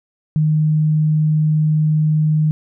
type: tone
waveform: sine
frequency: 154.2 Hz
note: D#3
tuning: 15 cents flat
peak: -12 dBFS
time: 0.36-2.51 s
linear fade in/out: 0 ms
effects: none

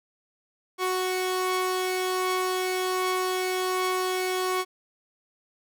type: tone pair together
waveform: sawtooth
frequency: 370 / 1108.7 Hz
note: F#4 / C#6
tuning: 0 / 0 cents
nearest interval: octave + perfect fifth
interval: 1900 cents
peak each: -22 / -27 dBFS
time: 0.78-4.65 s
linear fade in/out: 50 ms
effects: none

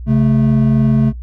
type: tone pair together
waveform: triangle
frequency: 135.5 / 218.5 Hz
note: C#3 / A3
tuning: -39 / -12 cents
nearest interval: minor sixth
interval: 827 cents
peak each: -10 dBFS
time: 0.06-1.13 s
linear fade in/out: 50 ms
effects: noise-tail reverb RT60 0.1 s tail -19 dB re dry + added 60 Hz sine -25 dBFS peak until 1.22 s

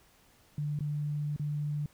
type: tone with dropouts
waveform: sine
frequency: 147.8 Hz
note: D3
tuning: 11 cents sharp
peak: -30 dBFS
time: 0.58-1.86 s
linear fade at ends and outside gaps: 2 ms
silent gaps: 0.79-0.806 / 1.363-1.396 s
effects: pink hiss -63 dBFS RMS until 1.93 s

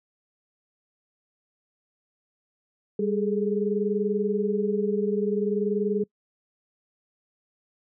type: tone cluster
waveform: sine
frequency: 199.3 / 408.7 / 429.2 Hz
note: G3 / G#4 / A4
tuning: +29 / -28 / -43 cents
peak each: -27 dBFS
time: 2.99-6.04 s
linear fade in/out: 5 ms
effects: noise-tail reverb RT60 0.1 s tail -25 dB re dry

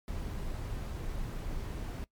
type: noise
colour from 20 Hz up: brown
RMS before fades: -37 dBFS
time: 0.08-2.04 s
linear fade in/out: 0 ms
effects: noise-tail reverb RT60 0.1 s tail -20 dB re dry + MP3 96 kbps

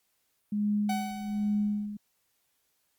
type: tone with tremolo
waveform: sine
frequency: 207.7 Hz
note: G#3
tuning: in tune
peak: -24 dBFS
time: 0.52-1.97 s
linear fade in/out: 5 ms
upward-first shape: sine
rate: 1.2 Hz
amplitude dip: 75%
type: tone with exponential decay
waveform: 45% pulse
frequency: 752 Hz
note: F#5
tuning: 28 cents sharp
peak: -29 dBFS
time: 0.89-1.86 s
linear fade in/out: 5 ms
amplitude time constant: 210 ms
effects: white hiss -74 dBFS RMS until 2.98 s + Opus 48 kbps

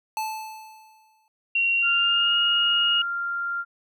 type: tone with exponential decay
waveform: square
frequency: 873 Hz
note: A5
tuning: 14 cents flat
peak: -25 dBFS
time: 0.17-1.28 s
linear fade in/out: 1 ms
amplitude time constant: 240 ms
type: tone with pitch glide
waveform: sine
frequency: 2747 to 2864 Hz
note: F7 to F7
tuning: -29 to +43 cents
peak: -19 dBFS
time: 1.55-3.02 s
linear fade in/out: 5 ms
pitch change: +72 cents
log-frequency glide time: 1.75-2.37 s
type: tone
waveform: sine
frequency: 1391 Hz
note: F6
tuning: 7 cents flat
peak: -25 dBFS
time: 1.82-3.65 s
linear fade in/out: 50 ms
effects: none

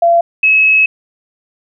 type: tone pair in turn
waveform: sine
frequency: 682 / 2575 Hz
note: F5 / E7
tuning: -41 / -41 cents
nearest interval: octave + major seventh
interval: 2300 cents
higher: second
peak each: -6 dBFS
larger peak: neither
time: 0.02-0.21 / 0.43-0.86 s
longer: second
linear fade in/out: 5 ms
effects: none

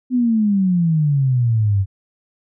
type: exponential sweep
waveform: sine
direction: down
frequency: 256.6 to 94.5 Hz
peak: -13 dBFS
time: 0.1-1.86 s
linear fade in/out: 50 ms
effects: none

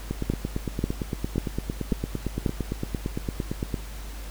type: two click trains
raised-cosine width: 3 ms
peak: -14 / -10 dBFS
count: 33 / 5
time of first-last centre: 0.11-3.742 / 0.3-2.462 s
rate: 8.81 / 1.85 Hz
effects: added 50 Hz sine -35 dBFS peak until 4.3 s + pink hiss -44 dBFS RMS until 4.3 s

